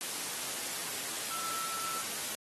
sine tone in noise, 1330 Hz, E6, 15 cents sharp, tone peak -39 dBFS, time 1.31-2.01 s, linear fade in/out 0 ms, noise white, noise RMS -37 dBFS, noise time 0.01-2.35 s, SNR -5 dB, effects high-pass 150 Hz 12 dB/octave + AAC 32 kbps

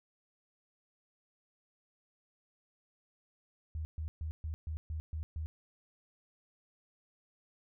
sine tone bursts, 78.4 Hz, D#2, 14 cents sharp, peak -35 dBFS, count 8, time 3.75-5.46 s, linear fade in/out 0 ms, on 100 ms, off 130 ms, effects none

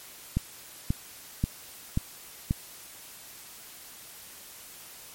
click train, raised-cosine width 5 ms, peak -12 dBFS, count 5, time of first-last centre 0.37-2.509 s, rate 1.87 Hz, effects white hiss -47 dBFS RMS until 5.14 s + MP3 64 kbps

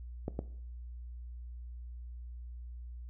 clicks, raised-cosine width 2 ms, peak -21 dBFS, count 2, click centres 0.281 / 0.391 s, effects noise-tail reverb RT60 0.6 s tail -17 dB re dry + added 60 Hz sine -42 dBFS peak until 3.09 s

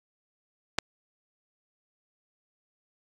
click, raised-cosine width 0.2 ms, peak -6 dBFS, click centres 0.786 s, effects AAC 48 kbps

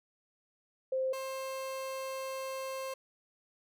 sine / 30% pulse tone pair in turn, 523.3 / 530 Hz, C5 / C5, 0 / +22 cents, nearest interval unison, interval 22 cents, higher second, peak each -29 / -34 dBFS, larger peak first, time 0.92-1.13 / 1.13-2.94 s, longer second, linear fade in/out 5 ms, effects none

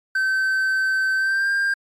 triangle tone with pitch glide, 1542 to 1597.3 Hz, G6 to G6, -29 to +32 cents, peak -16 dBFS, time 0.15-1.74 s, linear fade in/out 5 ms, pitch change +61 cents, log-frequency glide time 1.16-1.5 s, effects MP3 64 kbps

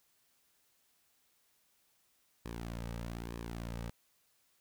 sawtooth tone with flanger, 57.8 Hz, A#1, 14 cents flat, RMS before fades -42 dBFS, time 2.45-3.9 s, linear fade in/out 5 ms, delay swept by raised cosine 1.4 to 2.9 ms, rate 1.1 Hz, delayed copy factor -0.6, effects white hiss -73 dBFS RMS until 4.6 s

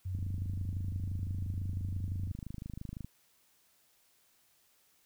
sine tone, 92.5 Hz, F#2, in tune, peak -34 dBFS, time 0.05-2.32 s, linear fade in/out 10 ms
click train, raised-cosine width 5 ms, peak -29 dBFS, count 76, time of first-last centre 0.15-3.046 s, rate 25.9 Hz
effects white hiss -69 dBFS RMS until 5.05 s

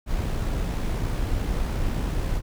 brown noise with amplitude modulation, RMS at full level -24 dBFS, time 0.06-2.42 s, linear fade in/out 50 ms, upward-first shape sine, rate 63.7 Hz, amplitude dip 30%, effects none

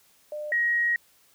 sine tone pair in turn, 600 / 1890.6 Hz, D5 / A#6, +37 / +24 cents, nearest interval octave + minor sixth, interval 1987 cents, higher second, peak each -31 / -21 dBFS, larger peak second, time 0.32-0.52 / 0.52-0.96 s, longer second, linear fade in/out 2 ms, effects white hiss -61 dBFS RMS until 1.34 s

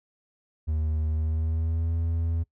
triangle tone with pitch glide, 77.78 to 82.88 Hz, D#2 to E2, 0 to +10 cents, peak -22 dBFS, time 0.67-2.44 s, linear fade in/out 20 ms, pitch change +110 cents, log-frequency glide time 1.09-1.93 s, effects noise-tail reverb RT60 0.1 s tail -21 dB re dry

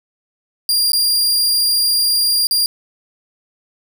sawtooth tone with dropouts, 4791 Hz, D8, 34 cents sharp, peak -10 dBFS, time 0.69-2.66 s, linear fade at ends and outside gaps 1 ms, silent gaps 0.92-0.932 / 2.47-2.51 s, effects none

